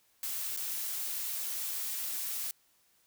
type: noise with dropouts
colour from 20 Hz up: blue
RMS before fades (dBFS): -36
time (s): 0.23-2.51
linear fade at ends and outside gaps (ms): 1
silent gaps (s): 0.565-0.572
effects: white hiss -69 dBFS RMS until 3.06 s